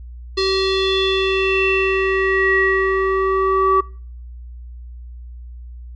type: tone with low-pass filter sweep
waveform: square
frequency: 383.5 Hz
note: G4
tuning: 38 cents flat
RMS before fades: -17 dBFS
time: 0.37-3.81 s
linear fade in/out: 10 ms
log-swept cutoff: 4400 to 1200 Hz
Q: 6.9
effects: noise-tail reverb RT60 0.5 s tail -26 dB re dry + added 60 Hz sine -32 dBFS peak until 5.95 s